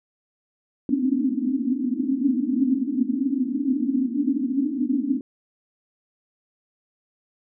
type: band-pass noise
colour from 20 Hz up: pink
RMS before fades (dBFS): -23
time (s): 0.89-5.21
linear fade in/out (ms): 2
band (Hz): 240 to 290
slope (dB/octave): 96
effects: none